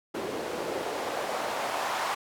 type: noise with band-pass filter sweep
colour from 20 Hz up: white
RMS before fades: -32 dBFS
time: 0.14-2.15 s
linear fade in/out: 10 ms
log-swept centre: 360 to 930 Hz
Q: 1.7
effects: none